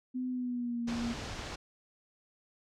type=tone with pitch glide; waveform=sine; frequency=253.5 to 235.2 Hz; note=B3 to A#3; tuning=+45 to +16 cents; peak=-32 dBFS; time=0.14-1.14 s; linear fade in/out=20 ms; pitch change=-129 cents; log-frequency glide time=0.29-0.83 s
type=low-pass noise; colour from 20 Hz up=pink; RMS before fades=-41 dBFS; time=0.87-1.56 s; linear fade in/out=10 ms; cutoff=6500 Hz; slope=24 dB/octave
effects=none